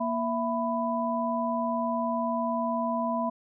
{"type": "tone cluster", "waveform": "sine", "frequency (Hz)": [235.5, 665, 994], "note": ["A#3", "E5", "B5"], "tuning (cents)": [18, 15, 11], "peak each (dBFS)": -30, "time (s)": [0, 3.3], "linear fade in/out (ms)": 10, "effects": []}